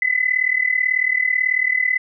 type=tone with amplitude modulation; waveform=sine; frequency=2014 Hz; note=B6; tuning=33 cents sharp; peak=-12 dBFS; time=0.02-1.98 s; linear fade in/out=2 ms; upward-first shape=sine; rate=38.2 Hz; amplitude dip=85%; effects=none